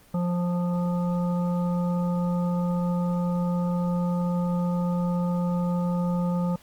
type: harmonic tone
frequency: 175.9 Hz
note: F3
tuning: 13 cents sharp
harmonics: 1 / 3 / 5 / 7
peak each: -23 / -33 / -37 / -40 dBFS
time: 0.14-6.56 s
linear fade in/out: 5 ms
effects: pink hiss -55 dBFS RMS until 6.62 s + Opus 24 kbps